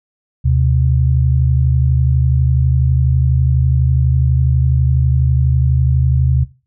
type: tone pair together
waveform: sine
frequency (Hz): 76.2 / 128.3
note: D#2 / C3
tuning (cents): -36 / -34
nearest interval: major sixth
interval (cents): 902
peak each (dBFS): -13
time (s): 0.44-6.45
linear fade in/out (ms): 20
effects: noise-tail reverb RT60 0.3 s tail -17 dB re dry